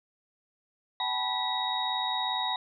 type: tone cluster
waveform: sine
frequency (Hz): 762 / 859 / 984 / 1956 / 3788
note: G5 / A5 / B5 / B6 / A#7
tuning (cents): -49 / -42 / -7 / -17 / +27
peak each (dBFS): -35 / -35 / -33 / -40 / -31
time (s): 1-2.56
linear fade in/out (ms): 2
effects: none